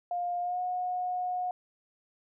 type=tone with pitch glide; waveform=sine; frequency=706 to 725.8 Hz; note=F5 to F#5; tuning=+19 to -34 cents; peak=-29 dBFS; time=0.11-1.51 s; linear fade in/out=2 ms; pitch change=+47 cents; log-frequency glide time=0.41-0.6 s; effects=none